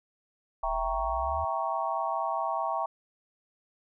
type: exponential sweep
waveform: sine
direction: up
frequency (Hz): 34 to 82.41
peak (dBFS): -35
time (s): 0.63-1.45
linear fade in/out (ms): 10
type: chord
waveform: sine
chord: E diminished seventh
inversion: none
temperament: equal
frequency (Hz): 659.3 / 784 / 932.3 / 1108.7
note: E5 / G5 / Bb5 / Db6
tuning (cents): 0 / 0 / 0 / 0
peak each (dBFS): -33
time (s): 0.63-2.86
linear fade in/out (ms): 5
effects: none